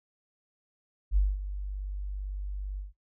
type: tone with ADSR envelope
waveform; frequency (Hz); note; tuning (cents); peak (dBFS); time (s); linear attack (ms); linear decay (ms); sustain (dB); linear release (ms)
sine; 48.91; G1; -3; -19; 1.11-2.93; 56; 210; -13; 150
effects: noise-tail reverb RT60 0.1 s tail -19 dB re dry